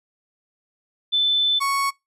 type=tone pair in turn; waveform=sine / 35% pulse; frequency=3520 / 1108.7 Hz; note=A7 / C#6; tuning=0 / 0 cents; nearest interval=octave + minor sixth; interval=2000 cents; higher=first; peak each=-16 / -18 dBFS; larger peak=first; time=1.12-1.6 / 1.6-1.91 s; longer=first; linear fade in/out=20 ms; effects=noise-tail reverb RT60 0.2 s tail -24 dB re dry + resampled to 32000 Hz